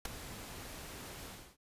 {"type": "noise with ADSR envelope", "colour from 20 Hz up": "pink", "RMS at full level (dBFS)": -34, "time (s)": [0.05, 1.57], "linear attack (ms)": 4, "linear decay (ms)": 9, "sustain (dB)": -13, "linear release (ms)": 300, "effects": ["resampled to 32000 Hz"]}